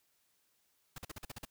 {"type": "noise bursts", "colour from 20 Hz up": "pink", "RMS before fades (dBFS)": -44, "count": 8, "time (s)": [0.96, 1.452], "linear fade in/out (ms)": 5, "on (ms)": 23, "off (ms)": 44, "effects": ["white hiss -75 dBFS RMS until 1.5 s"]}